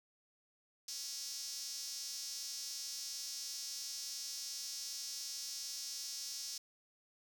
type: tone with high-pass filter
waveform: sawtooth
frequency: 277.2 Hz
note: C#4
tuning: in tune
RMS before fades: -44 dBFS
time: 0.88-6.58 s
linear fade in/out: 5 ms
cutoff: 5400 Hz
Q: 4
effects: none